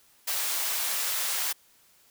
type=high-pass noise; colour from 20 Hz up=white; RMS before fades=-29 dBFS; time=0.27-1.53 s; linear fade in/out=10 ms; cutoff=660 Hz; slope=12 dB/octave; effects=white hiss -61 dBFS RMS until 2.1 s